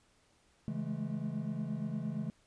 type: chord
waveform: triangle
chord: A major seventh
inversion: first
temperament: equal with one note detuned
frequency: 138.59 / 164.81 / 207.7 / 216.3 Hz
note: C#3 / E3 / G#3 / A3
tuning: 0 / 0 / 0 / -29 cents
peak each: -39 / -38 / -39 / -37 dBFS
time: 0.68-2.3 s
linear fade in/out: 0 ms
effects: pink hiss -69 dBFS RMS until 2.46 s + resampled to 22050 Hz